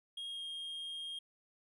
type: tone with pitch glide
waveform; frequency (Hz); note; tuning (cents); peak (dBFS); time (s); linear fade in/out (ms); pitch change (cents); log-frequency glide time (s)
triangle; 3260 to 3232; G#7 to G#7; -33 to -48; -39; 0.17-1.19; 5; -15; 0.29-0.43
effects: none